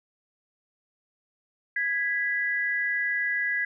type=tone pair together; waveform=sine; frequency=1656.8 / 1976 Hz; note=G#6 / B6; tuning=-5 / 0 cents; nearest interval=minor third; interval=305 cents; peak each=-27 dBFS; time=1.76-3.65 s; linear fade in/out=5 ms; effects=none